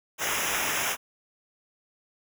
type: noise with comb filter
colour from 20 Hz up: pink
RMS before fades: -28 dBFS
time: 0.18-0.97 s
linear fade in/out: 50 ms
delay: 0.23 ms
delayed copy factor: -0.95
effects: none